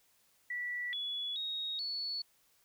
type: tone with pitch steps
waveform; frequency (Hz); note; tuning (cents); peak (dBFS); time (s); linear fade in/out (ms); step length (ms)
sine; 1955 / 3401 / 3760 / 4423; B6 / G#7 / A#7 / C#8; -18 / +40 / +14 / -5; -35; 0.5-2.22; 5; 430
effects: white hiss -70 dBFS RMS until 2.64 s